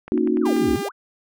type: click train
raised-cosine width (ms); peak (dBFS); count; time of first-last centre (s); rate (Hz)
0.5; -22; 6; 0.08-0.565; 10.3
type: chord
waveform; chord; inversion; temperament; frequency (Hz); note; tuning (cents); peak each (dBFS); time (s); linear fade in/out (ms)
sine; D# minor seventh; second; equal with one note detuned; 233.1 / 277.2 / 311.1 / 365.1; A#3 / C#4 / D#4 / F#4; 0 / 0 / 0 / -23; -23 / -24 / -22 / -22; 0.12-0.76; 0
type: exponential two-way sweep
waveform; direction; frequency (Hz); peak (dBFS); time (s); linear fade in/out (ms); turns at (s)
sine; down then up; 1653 to 55.7 to 1653; -28; 0.41-0.92; 50; 0.73
type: tone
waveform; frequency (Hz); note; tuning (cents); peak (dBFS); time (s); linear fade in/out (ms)
sawtooth; 400.6; G4; +38; -22; 0.45-0.89; 10
effects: none